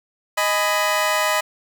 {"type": "chord", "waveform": "20% pulse", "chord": "G# minor", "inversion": "second", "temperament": "just", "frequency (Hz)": [623, 830.6, 996.7], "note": ["D#5", "G#5", "B5"], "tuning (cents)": [2, 0, 16], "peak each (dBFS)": [-16, -21, -17], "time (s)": [0.37, 1.41], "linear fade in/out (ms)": 10, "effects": []}